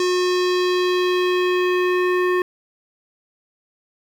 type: tone with low-pass filter sweep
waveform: square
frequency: 362.1 Hz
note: F#4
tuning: 37 cents flat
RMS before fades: -19 dBFS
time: 0-2.42 s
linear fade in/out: 2 ms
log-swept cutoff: 6000 to 1900 Hz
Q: 1.8
effects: 7-bit